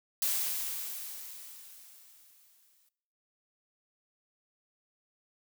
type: noise with exponential decay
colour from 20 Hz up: blue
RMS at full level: -29 dBFS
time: 0.22-2.89 s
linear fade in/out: 2 ms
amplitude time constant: 580 ms
effects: noise-tail reverb RT60 0.7 s tail -19 dB re dry